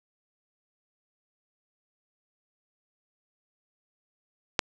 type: click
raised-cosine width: 0.2 ms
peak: -4 dBFS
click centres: 4.592 s
effects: none